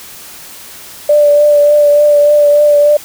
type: tone with vibrato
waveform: sine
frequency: 587.3 Hz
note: D5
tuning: in tune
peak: -4 dBFS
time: 1.09-2.97 s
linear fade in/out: 5 ms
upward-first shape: triangle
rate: 3.4 Hz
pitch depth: 22 cents each way
effects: white hiss -32 dBFS RMS until 3.04 s